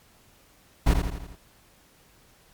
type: noise with echo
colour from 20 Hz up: brown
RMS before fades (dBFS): -18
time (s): 0.86-0.94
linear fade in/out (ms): 10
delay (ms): 83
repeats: 5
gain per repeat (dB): -5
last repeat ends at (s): 1.355
effects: pink hiss -58 dBFS RMS until 2.53 s + MP3 96 kbps